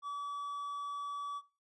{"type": "tone", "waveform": "triangle", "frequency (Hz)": 1146, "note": "D6", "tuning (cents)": -43, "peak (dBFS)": -35, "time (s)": [0.02, 1.42], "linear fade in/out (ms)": 50, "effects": ["noise-tail reverb RT60 0.4 s tail -23 dB re dry", "resampled to 24000 Hz"]}